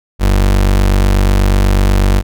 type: tone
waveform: 35% pulse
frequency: 48.18 Hz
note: G1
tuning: 29 cents flat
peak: -6 dBFS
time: 0.19-2.23 s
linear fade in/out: 50 ms
effects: none